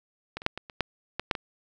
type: clicks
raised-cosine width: 0.3 ms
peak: -18 / -25 / -6 / -19 / -26 / -9 / -13 / -7 / -16 dBFS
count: 9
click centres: 0.37 / 0.419 / 0.464 / 0.576 / 0.698 / 0.807 / 1.196 / 1.312 / 1.352 s
effects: none